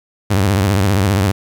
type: tone with vibrato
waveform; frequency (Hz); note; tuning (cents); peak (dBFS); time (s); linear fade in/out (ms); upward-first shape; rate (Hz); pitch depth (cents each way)
sawtooth; 98; G2; 0; -8; 0.3-1.32; 10; triangle; 15; 180
effects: 8-bit